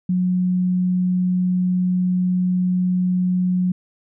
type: tone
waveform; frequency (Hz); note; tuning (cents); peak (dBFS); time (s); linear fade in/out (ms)
sine; 181.8; F#3; -30; -16; 0.09-3.72; 5
effects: none